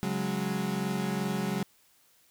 35% pulse chord, C# suspended fourth, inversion none, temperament equal, 138.59 / 185 / 207.7 Hz, C#3 / F#3 / G#3, 0 / 0 / 0 cents, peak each -35 / -30 / -31 dBFS, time 0.03-1.63 s, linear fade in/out 0 ms, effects white hiss -64 dBFS RMS until 2.3 s

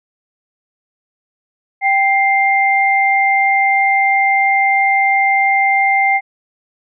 sine tone pair together, 784 / 2099 Hz, G5 / C7, 0 / +5 cents, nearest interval octave + perfect fourth, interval 1705 cents, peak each -13 dBFS, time 1.81-6.21 s, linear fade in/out 50 ms, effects none

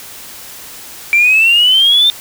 sine exponential sweep, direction up, 2331 to 3614 Hz, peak -5 dBFS, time 1.13-2.1 s, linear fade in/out 0 ms, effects tanh soft clip ceiling -2 dBFS + white hiss -32 dBFS RMS until 2.2 s

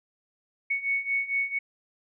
sine beating tone pair, 2217 / 2221.4 Hz, C#7 / C#7, 0 / +3 cents, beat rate 4.4 Hz, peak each -30 / -27 dBFS, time 0.7-1.59 s, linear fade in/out 10 ms, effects none

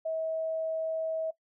sine tone, 643 Hz, E5, 43 cents flat, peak -29 dBFS, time 0.05-1.31 s, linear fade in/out 10 ms, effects noise-tail reverb RT60 0.1 s tail -18 dB re dry

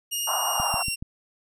15% pulse tone with pitch glide, 2846 to 2752 Hz, F7 to F7, +32 to -26 cents, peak -19 dBFS, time 0.11-0.96 s, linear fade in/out 20 ms, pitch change -58 cents, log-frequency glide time 0.52-0.83 s
pink band-pass noise, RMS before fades -28 dBFS, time 0.27-0.83 s, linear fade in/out 10 ms, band 680 to 1300 Hz, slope 48 dB/octave
click train, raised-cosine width 5 ms, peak -21 dBFS, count 4, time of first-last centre 0.6-1.025 s, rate 7.06 Hz
effects none

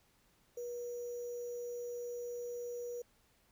sine tone with sample-and-hold, 481.6 Hz, B4, 44 cents flat, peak -39 dBFS, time 0.57-3.02 s, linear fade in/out 5 ms, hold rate 6300 Hz, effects pink hiss -71 dBFS RMS until 3.51 s

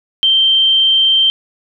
sine tone, 3136 Hz, G7, in tune, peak -8 dBFS, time 0.23-1.3 s, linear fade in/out 0 ms, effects none

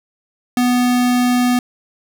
square tone, 246.9 Hz, B3, in tune, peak -13 dBFS, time 0.57-1.59 s, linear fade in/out 2 ms, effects none

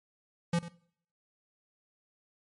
square tone with echo, 171 Hz, F3, 36 cents flat, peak -26 dBFS, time 0.53-0.59 s, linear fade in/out 5 ms, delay 95 ms, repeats 1, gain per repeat -14 dB, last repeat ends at 0.685 s, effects noise-tail reverb RT60 0.6 s tail -21 dB re dry + MP3 48 kbps

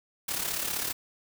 white noise with amplitude modulation, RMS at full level -29 dBFS, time 0.28-0.93 s, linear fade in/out 10 ms, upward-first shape sine, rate 35.4 Hz, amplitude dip 60%, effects none

